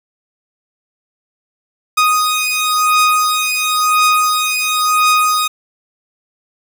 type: beating tone pair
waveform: sawtooth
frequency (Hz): 1244.5 / 1245.46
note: D#6 / D#6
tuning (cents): 0 / +1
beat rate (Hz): 0.96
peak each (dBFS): -11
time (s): 1.97-5.48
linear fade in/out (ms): 10
effects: 7-bit